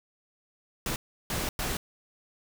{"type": "noise bursts at uneven times", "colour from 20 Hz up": "pink", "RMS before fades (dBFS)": -31, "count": 3, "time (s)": [[0.86, 0.96], [1.3, 1.49], [1.59, 1.77]], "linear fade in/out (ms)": 2, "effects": []}